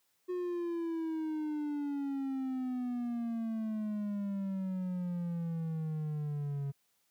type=exponential sweep; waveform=triangle; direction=down; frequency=363.6 to 138.59 Hz; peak=-31 dBFS; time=0.28-6.72 s; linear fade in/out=20 ms; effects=white hiss -75 dBFS RMS until 7.1 s + high-pass 80 Hz 12 dB/octave